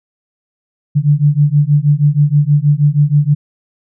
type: beating tone pair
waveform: sine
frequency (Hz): 143.5 / 149.8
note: D3 / D3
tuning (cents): -40 / +35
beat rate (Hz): 6.3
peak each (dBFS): -11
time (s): 0.95-3.35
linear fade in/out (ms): 20
effects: none